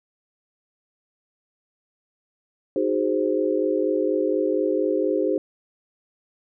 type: chord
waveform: sine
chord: Ab dominant seventh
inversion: second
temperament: equal with one note detuned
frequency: 311.1 / 371.1 / 415.3 / 523.3 Hz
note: Eb4 / Gb4 / Ab4 / C5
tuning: 0 / +5 / 0 / 0 cents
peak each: -25 dBFS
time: 2.76-5.38 s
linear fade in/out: 2 ms
effects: none